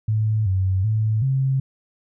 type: tone with pitch steps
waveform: sine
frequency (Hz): 108.5 / 94.5 / 109 / 133.8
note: A2 / F#2 / A2 / C3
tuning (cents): -24 / +37 / -16 / +39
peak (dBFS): -17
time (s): 0.08-1.6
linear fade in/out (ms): 5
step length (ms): 380
effects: none